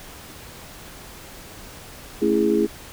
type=chord; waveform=sine; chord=A major seventh; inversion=none; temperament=just; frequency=220 / 275 / 330 / 412.5 Hz; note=A3 / C#4 / E4 / G#4; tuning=0 / -14 / +2 / -12 cents; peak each=-23 / -26 / -21 / -20 dBFS; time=2.21-2.67 s; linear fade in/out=20 ms; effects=pink hiss -41 dBFS RMS until 2.92 s